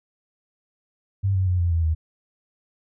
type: tone with pitch steps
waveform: sine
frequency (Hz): 98 / 94.01 / 90.18 / 86.5 / 82.98 / 79.6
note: G2 / F#2 / F#2 / F2 / E2 / D#2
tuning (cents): 0 / +28 / -44 / -16 / +12 / +40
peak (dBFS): -18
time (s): 1.23-1.95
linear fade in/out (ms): 20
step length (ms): 120
effects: none